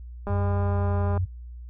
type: click train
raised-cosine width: 1 ms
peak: -19 dBFS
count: 184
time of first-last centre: 0.27-1.176 s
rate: 202 Hz
type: tone with pitch glide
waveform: sine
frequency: 93.6 to 91.25 Hz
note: F#2 to F#2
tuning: +20 to -24 cents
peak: -22 dBFS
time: 0.29-1.26 s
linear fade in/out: 20 ms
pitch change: -44 cents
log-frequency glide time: 0.48-0.82 s
effects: added 60 Hz sine -37 dBFS peak until 1.69 s